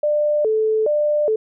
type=tone with vibrato; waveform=sine; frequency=510 Hz; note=C5; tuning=44 cents flat; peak=-15 dBFS; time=0.03-1.36 s; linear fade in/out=5 ms; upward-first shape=square; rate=1.2 Hz; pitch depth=270 cents each way; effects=none